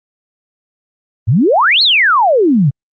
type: exponential two-way sweep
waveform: sine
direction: up then down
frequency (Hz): 94.5 to 4435 to 125.2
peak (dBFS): -7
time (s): 1.27-2.71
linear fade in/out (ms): 20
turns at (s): 1.82
effects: Opus 32 kbps